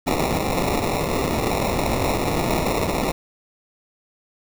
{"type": "noise with sample-and-hold", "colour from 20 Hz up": "blue", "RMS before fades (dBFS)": -22, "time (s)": [0.06, 3.12], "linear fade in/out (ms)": 10, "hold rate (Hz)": 1575, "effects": []}